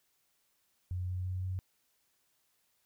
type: tone with pitch steps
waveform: sine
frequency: 90.6 / 91.39 / 92.18 / 92.99 Hz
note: F#2 / F#2 / F#2 / F#2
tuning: -36 / -21 / -6 / +9 cents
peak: -33 dBFS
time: 0.91-1.59 s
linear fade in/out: 0 ms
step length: 170 ms
effects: white hiss -75 dBFS RMS until 2.85 s